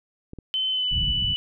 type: clicks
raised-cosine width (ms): 3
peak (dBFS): -25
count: 2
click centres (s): 0.334 / 0.387
type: tone with pitch glide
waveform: sine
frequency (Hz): 3060 to 2973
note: G7 to F#7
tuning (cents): -42 to +8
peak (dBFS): -22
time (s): 0.54-1.36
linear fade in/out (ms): 0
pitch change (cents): -50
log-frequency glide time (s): 0.7-0.93
type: low-pass noise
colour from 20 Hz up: pink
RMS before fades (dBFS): -29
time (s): 0.91-1.34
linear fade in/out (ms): 5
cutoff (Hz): 170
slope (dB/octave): 24
effects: none